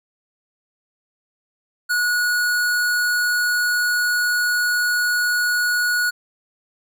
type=tone; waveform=square; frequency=1458 Hz; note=F#6; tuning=26 cents flat; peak=-18 dBFS; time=1.89-6.11 s; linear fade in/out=20 ms; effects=none